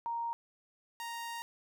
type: tone pair in turn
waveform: sine / sawtooth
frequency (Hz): 932.3 / 932.3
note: A#5 / A#5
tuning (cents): 0 / 0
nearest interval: unison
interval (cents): 0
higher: neither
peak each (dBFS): -33 / -35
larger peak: first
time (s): 0.06-0.33 / 1-1.42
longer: second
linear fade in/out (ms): 0
effects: none